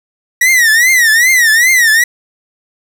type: tone with vibrato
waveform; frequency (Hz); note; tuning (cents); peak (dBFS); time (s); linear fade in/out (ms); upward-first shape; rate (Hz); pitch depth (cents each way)
45% pulse; 1914; A#6; +45; -6; 0.41-2.04; 5; triangle; 2.5; 190
effects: 8-bit